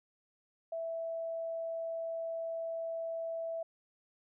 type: tone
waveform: sine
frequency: 659.3 Hz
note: E5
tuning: in tune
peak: -35 dBFS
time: 0.72-3.63 s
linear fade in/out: 5 ms
effects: none

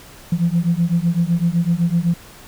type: beating tone pair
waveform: sine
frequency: 166.8 / 174.7 Hz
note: E3 / F3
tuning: +21 / +1 cents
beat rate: 7.9 Hz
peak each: -17 dBFS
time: 0.32-2.14 s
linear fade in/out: 5 ms
effects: tanh soft clip ceiling -8 dBFS + pink hiss -42 dBFS RMS until 2.47 s

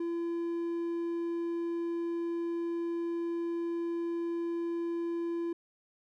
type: tone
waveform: triangle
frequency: 339 Hz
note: E4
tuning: 49 cents sharp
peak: -29 dBFS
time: 0-5.53 s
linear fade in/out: 5 ms
effects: none

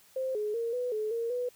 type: tone with pitch steps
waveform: sine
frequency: 523 / 421.5 / 463.6 / 495.2 / 429.9 / 463.2 / 492.9 Hz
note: C5 / G#4 / A#4 / B4 / A4 / A#4 / B4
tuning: -1 / +26 / -10 / +5 / -40 / -11 / -3 cents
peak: -29 dBFS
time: 0.16-1.49 s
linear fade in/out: 5 ms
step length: 190 ms
effects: white hiss -60 dBFS RMS until 1.55 s

